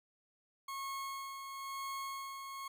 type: tone with tremolo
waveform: 40% pulse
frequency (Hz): 1091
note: C#6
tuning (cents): -28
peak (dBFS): -38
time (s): 0.68-2.68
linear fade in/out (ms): 5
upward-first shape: sine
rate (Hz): 1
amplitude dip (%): 45
effects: none